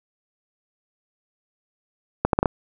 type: accelerating click train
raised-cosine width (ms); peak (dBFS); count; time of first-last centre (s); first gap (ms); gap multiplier
1; -3; 5; 2.25-2.458; 82; 0.7
effects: none